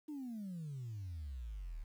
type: exponential sweep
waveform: sine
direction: down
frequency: 311.1 to 35.65 Hz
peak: -40 dBFS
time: 0.08-1.84 s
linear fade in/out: 10 ms
effects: tanh soft clip ceiling -39 dBFS + 11-bit